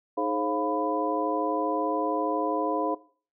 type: tone cluster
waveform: sine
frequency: 310.3 / 422.2 / 535 / 700 / 997 Hz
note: D#4 / G#4 / C5 / F5 / B5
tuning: -5 / +29 / +38 / +4 / +16 cents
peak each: -31 dBFS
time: 0.17-2.95 s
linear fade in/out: 10 ms
effects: noise-tail reverb RT60 0.4 s tail -18 dB re dry